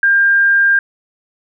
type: tone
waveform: sine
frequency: 1600 Hz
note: G6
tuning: 35 cents sharp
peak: -8 dBFS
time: 0.03-0.79 s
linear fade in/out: 2 ms
effects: none